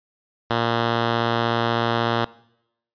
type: tone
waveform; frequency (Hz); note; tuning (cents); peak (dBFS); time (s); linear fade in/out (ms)
5% pulse; 116.54; A#2; 0; -8; 0.5-2.25; 5
effects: noise-tail reverb RT60 0.8 s tail -21 dB re dry + resampled to 11025 Hz